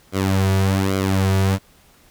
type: tone with flanger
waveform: sawtooth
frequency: 96.2 Hz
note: G2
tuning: 32 cents flat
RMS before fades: -18 dBFS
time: 0.12-1.59 s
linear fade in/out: 50 ms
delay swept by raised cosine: 1.1 to 3.8 ms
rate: 1.2 Hz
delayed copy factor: -0.75
effects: pink hiss -53 dBFS RMS until 2.1 s